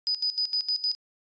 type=tone with tremolo; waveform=sine; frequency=4978 Hz; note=D#8; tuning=in tune; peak=-23 dBFS; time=0.07-0.95 s; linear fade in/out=0 ms; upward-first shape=square; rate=6.5 Hz; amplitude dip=80%; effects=resampled to 16000 Hz